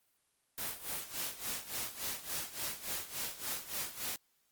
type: noise with tremolo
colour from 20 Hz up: white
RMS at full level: -37 dBFS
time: 0.58-4.16 s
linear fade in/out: 0 ms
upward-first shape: sine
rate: 3.5 Hz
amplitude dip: 80%
effects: white hiss -75 dBFS RMS until 4.51 s + Opus 32 kbps